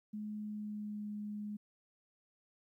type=tone with pitch glide; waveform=sine; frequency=211.4 to 208.7 Hz; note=G#3 to G#3; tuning=+31 to +9 cents; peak=-39 dBFS; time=0.13-1.57 s; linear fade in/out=10 ms; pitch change=-22 cents; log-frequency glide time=0.35-1.09 s; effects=13-bit